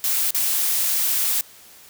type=noise with dropouts; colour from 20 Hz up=blue; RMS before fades=-21 dBFS; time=0.04-1.41 s; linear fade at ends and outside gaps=1 ms; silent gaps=0.307-0.346 s; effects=white hiss -47 dBFS RMS until 1.89 s